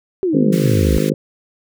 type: exponential sweep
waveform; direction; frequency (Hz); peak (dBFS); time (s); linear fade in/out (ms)
sine; down; 393.4 to 59.6; -14; 0.23-0.98; 0
type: harmonic tone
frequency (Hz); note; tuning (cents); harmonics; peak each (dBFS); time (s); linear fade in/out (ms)
51.91; G#1; 0; 3 / 4 / 5 / 6 / 7 / 8 / 9 / 10; -20 / -21 / -22 / -23 / -23 / -24 / -25 / -25; 0.33-1.14; 10
type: high-pass noise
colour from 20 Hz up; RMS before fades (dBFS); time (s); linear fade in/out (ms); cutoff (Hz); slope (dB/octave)
pink; -32; 0.52-1.1; 10; 1500; 24
effects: none